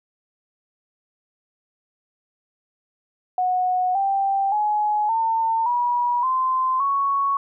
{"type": "tone with pitch steps", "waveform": "sine", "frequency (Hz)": [733, 785.6, 842, 902.4, 967.2, 1036.6, 1111], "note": ["F#5", "G5", "G#5", "A5", "B5", "C6", "C#6"], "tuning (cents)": [-16, 4, 24, 44, -36, -16, 4], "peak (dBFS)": -18, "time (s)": [3.38, 7.37], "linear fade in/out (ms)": 2, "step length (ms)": 570, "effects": []}